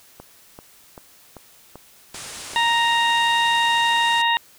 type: click train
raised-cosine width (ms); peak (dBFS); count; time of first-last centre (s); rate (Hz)
1; -24; 7; 0.2-2.535; 2.57
type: low-pass noise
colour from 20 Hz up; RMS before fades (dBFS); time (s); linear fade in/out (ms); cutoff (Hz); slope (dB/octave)
white; -36; 2.14-4.22; 5; 10000; 48
type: harmonic tone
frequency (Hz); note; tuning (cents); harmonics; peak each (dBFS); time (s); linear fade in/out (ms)
932.3; A#5; 0; 1 / 2 / 3 / 4; -19 / -22 / -24 / -25; 2.56-4.37; 0
effects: white hiss -51 dBFS RMS until 4.58 s